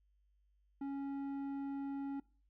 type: tone with low-pass filter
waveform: square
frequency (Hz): 277.2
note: C#4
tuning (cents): 0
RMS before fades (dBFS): -41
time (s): 0.81-2.2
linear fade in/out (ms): 5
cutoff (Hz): 840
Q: 0.65
effects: noise-tail reverb RT60 0.4 s tail -22 dB re dry + added 50 Hz sine -70 dBFS peak until 2.49 s